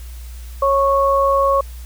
sine tone pair together, 550 / 1103.5 Hz, C#5 / C#6, -14 / -8 cents, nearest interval octave, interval 1206 cents, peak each -15 dBFS, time 0.62-1.61 s, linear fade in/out 5 ms, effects added 60 Hz sine -30 dBFS peak until 1.85 s + white hiss -45 dBFS RMS until 1.85 s

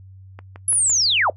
click train, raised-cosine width 0.5 ms, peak -23 dBFS, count 4, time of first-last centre 0.39-0.898 s, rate 5.91 Hz
sine linear sweep, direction down, 11000 to 493.9 Hz, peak -15 dBFS, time 0.68-1.3 s, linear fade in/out 2 ms
effects noise-tail reverb RT60 0.1 s tail -21 dB re dry + added 95 Hz sine -40 dBFS peak until 1.36 s

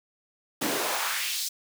pink noise with high-pass filter sweep, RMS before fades -29 dBFS, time 0.61-1.49 s, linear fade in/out 10 ms, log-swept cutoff 220 to 5700 Hz, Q 1.6, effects none

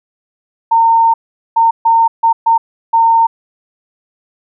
sine tone bursts at uneven times, 913 Hz, A#5, 36 cents flat, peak -6 dBFS, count 6, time 0.71-1.14 / 1.56-1.71 / 1.85-2.08 / 2.23-2.33 / 2.46-2.58 / 2.93-3.27 s, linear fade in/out 10 ms, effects none

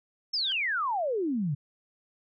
sine exponential sweep, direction down, 5450 to 133.6 Hz, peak -26 dBFS, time 0.33-1.55 s, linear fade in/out 10 ms
25% pulse tone with exponential growth, 1568 Hz, G6, in tune, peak -31 dBFS, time 0.37-0.52 s, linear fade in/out 0 ms, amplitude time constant 32 ms
effects resampled to 16000 Hz

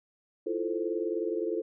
sine chord, F major seventh, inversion third, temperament equal, 329.6 / 349.2 / 440 / 523.3 Hz, E4 / F4 / A4 / C5, 0 / 0 / 0 / 0 cents, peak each -35 / -33 / -32 / -38 dBFS, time 0.46-1.62 s, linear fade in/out 10 ms, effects none

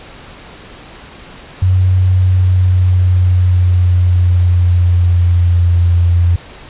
sine tone with pitch glide, 92.5 to 86.81 Hz, F#2 to F2, 0 to -10 cents, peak -7 dBFS, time 1.62-6.36 s, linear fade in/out 5 ms, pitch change -110 cents, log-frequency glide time 2.09-5.92 s, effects pink hiss -35 dBFS RMS until 6.69 s + resampled to 8000 Hz

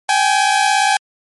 sawtooth tone pair together, 779.5 / 837 Hz, G5 / G#5, -10 / +13 cents, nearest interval minor second, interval 123 cents, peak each -11 dBFS, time 0.09-0.97 s, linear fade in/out 2 ms, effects MP3 48 kbps

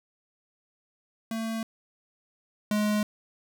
square tone pair in turn, 224.7 / 210.2 Hz, A3 / G#3, +37 / +21 cents, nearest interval minor second, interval 116 cents, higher first, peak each -30 / -24 dBFS, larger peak second, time 1.31-1.63 / 2.71-3.03 s, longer neither, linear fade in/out 2 ms, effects none

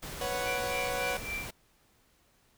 pink noise, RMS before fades -41 dBFS, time 0.02-1.51 s, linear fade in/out 10 ms
sawtooth chord, B suspended second, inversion none, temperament equal, 493.9 / 554.4 / 740 Hz, B4 / C#5 / F#5, 0 / 0 / 0 cents, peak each -32 dBFS, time 0.21-1.17 s, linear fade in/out 2 ms
sine tone with tremolo, 2351 Hz, D7, 1 cent sharp, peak -33 dBFS, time 0.44-1.5 s, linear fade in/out 50 ms, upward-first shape sine, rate 3.6 Hz, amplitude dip 85%
effects pink hiss -67 dBFS RMS until 2.57 s

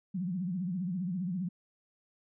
sine tone with vibrato, 181.2 Hz, F#3, 36 cents flat, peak -31 dBFS, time 0.14-1.49 s, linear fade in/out 10 ms, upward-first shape sine, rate 15 Hz, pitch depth 140 cents each way, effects none

